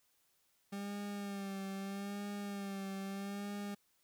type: tone with vibrato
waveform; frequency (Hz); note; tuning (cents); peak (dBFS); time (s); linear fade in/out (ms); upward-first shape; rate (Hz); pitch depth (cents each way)
40% pulse; 198.8; G3; +25; -39; 0.72-3.75; 10; sine; 0.79; 41
effects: white hiss -75 dBFS RMS until 4.03 s